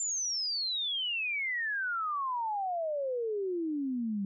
sine exponential sweep, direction down, 7320 to 193.3 Hz, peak -30 dBFS, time 0-4.25 s, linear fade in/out 2 ms, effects none

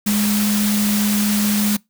sine tone in noise, 207.7 Hz, G#3, in tune, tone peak -16 dBFS, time 0.06-1.77 s, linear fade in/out 10 ms, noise white, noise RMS -23 dBFS, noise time 0.06-1.77 s, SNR +4 dB, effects noise-tail reverb RT60 0.2 s tail -25 dB re dry

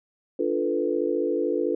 sine chord, B half-diminished seventh, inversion first, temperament equal, 293.7 / 349.2 / 440 / 493.9 Hz, D4 / F4 / A4 / B4, 0 / 0 / 0 / 0 cents, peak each -29 / -27 / -27 / -28 dBFS, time 0.39-1.75 s, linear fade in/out 5 ms, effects none

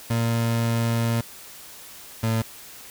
30% pulse tone pair in turn, 115.8 / 112.76 Hz, A#2 / A2, -11 / +43 cents, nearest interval unison, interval 46 cents, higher first, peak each -18 dBFS, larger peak neither, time 0.1-1.21 / 2.23-2.42 s, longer first, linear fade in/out 5 ms, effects white hiss -43 dBFS RMS until 2.9 s

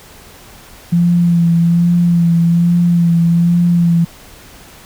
sine tone with vibrato, 170.9 Hz, F3, 37 cents flat, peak -8 dBFS, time 0.92-4.05 s, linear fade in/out 10 ms, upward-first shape sine, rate 1.2 Hz, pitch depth 27 cents each way, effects pink hiss -39 dBFS RMS until 4.85 s

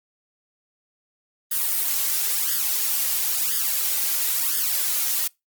blue noise with flanger, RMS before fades -23 dBFS, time 1.51-5.28 s, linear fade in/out 10 ms, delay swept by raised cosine 0.6 to 3.7 ms, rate 0.98 Hz, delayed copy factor +0.9, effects noise-tail reverb RT60 0.2 s tail -25 dB re dry + Opus 32 kbps

